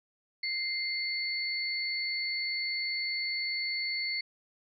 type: tone pair together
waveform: sine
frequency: 2093 / 4435 Hz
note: C7 / C#8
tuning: 0 / 0 cents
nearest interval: octave + minor second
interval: 1300 cents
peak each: -33 / -33 dBFS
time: 0.43-4.21 s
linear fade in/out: 5 ms
effects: none